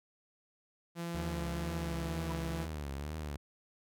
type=tone with pitch glide; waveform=sawtooth; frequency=170 to 165.35 Hz; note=F3 to E3; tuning=-46 to +6 cents; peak=-33 dBFS; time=0.95-2.68 s; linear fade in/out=50 ms; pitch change=-48 cents; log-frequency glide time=1.58-2.18 s
type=tone with vibrato; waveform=sawtooth; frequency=73.42 Hz; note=D2; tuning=in tune; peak=-34 dBFS; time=1.14-3.37 s; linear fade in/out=10 ms; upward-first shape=triangle; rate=2.1 Hz; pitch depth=140 cents each way
type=tone with exponential growth; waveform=sine; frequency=987.8 Hz; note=B5; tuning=in tune; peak=-36 dBFS; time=2.22-2.32 s; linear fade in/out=1 ms; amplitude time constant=20 ms
effects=none